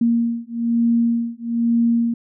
sine beating tone pair, 232.9 / 234 Hz, A#3 / A#3, -1 / +7 cents, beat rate 1.1 Hz, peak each -19 dBFS, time 0.01-2.14 s, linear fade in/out 5 ms, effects none

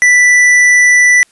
triangle tone with tanh clipping, 1975.5 Hz, B6, in tune, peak -6 dBFS, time 0.02-1.23 s, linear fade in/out 0 ms, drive 15 dB, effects white hiss -51 dBFS RMS until 1.31 s + resampled to 24000 Hz

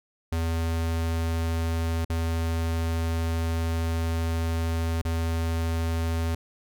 square tone with dropouts, 82.41 Hz, E2, in tune, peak -25 dBFS, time 0.32-6.35 s, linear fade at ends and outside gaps 5 ms, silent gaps 2.049-2.098 / 5.016-5.05 s, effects none

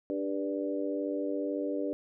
harmonic tone with a mistuned harmonic, 98 Hz, G2, in tune, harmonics 3 / 4 / 5 / 6, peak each -33 / -37 / -36 / -37 dBFS, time 0.1-1.93 s, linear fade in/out 0 ms, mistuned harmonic 4, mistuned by +18 cents, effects none

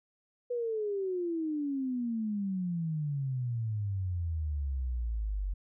sine exponential sweep, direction down, 493.9 to 46 Hz, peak -30 dBFS, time 0.5-5.54 s, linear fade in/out 10 ms, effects none

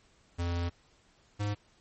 square tone pair in turn, 86.3 / 103.36 Hz, F2 / G#2, -20 / -8 cents, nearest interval minor third, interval 312 cents, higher second, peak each -30 / -30 dBFS, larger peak neither, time 0.38-0.7 / 1.39-1.55 s, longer first, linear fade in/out 20 ms, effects pink hiss -65 dBFS RMS until 1.8 s + MP3 32 kbps

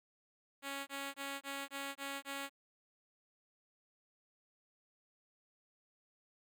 5% pulse tone bursts, 277.2 Hz, C#4, in tune, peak -29 dBFS, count 7, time 0.62-2.496 s, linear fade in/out 50 ms, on 250 ms, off 21 ms, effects none

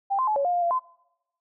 sine tone with pitch steps, 790 / 1040 / 855 / 559 / 709 / 703 / 687 / 1027 Hz, G5 / C6 / A5 / C#5 / F5 / F5 / F5 / C6, +13 / -11 / -50 / +14 / +26 / +11 / -29 / -33 cents, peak -21 dBFS, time 0.1-0.796 s, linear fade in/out 20 ms, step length 87 ms, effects noise-tail reverb RT60 0.9 s tail -24 dB re dry

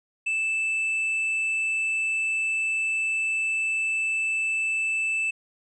sine tone with tanh clipping, 2637 Hz, E7, in tune, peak -24 dBFS, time 0.26-5.31 s, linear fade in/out 10 ms, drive 4 dB, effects resampled to 22050 Hz

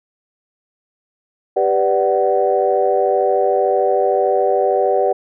sine chord, G major seventh, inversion none, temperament equal with one note detuned, 392 / 493.9 / 587.3 / 748.6 Hz, G4 / B4 / D5 / F#5, 0 / 0 / 0 / +20 cents, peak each -18 dBFS, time 1.56-5.13 s, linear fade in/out 10 ms, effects tanh soft clip ceiling -2 dBFS

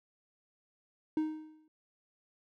triangle tone with exponential decay, 311.1 Hz, D#4, in tune, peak -24 dBFS, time 1.17-1.68 s, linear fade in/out 2 ms, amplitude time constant 110 ms, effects none

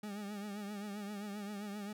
40% pulse tone with vibrato, 204.9 Hz, G#3, 23 cents flat, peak -40 dBFS, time 0.03-1.93 s, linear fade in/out 5 ms, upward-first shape triangle, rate 7.6 Hz, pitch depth 76 cents each way, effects none

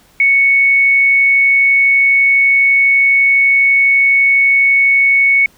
sine tone, 2217 Hz, C#7, in tune, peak -7 dBFS, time 0.2-5.46 s, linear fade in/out 2 ms, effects pink hiss -49 dBFS RMS until 5.57 s

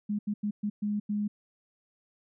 sine tone bursts at uneven times, 207.7 Hz, G#3, in tune, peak -27 dBFS, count 6, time 0.09-0.19 / 0.27-0.34 / 0.43-0.51 / 0.63-0.7 / 0.82-1 / 1.09-1.28 s, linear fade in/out 10 ms, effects none

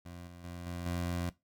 20% pulse tone with level steps, 87.31 Hz, F2, in tune, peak -40 / -44 / -37 / -33 / -28 dBFS, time 0.05-1.3 s, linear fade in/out 10 ms, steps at 0.27 / 0.44 / 0.66 / 0.86 s, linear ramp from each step 2 ms, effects noise-tail reverb RT60 0.2 s tail -18 dB re dry

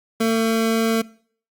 25% pulse tone, 225.2 Hz, A3, 40 cents sharp, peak -13 dBFS, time 0.2-1.02 s, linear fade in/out 10 ms, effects noise-tail reverb RT60 0.5 s tail -21 dB re dry + Opus 48 kbps

